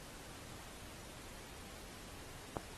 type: click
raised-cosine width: 1 ms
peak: -24 dBFS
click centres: 2.568 s
effects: pink hiss -53 dBFS RMS until 2.77 s + AAC 32 kbps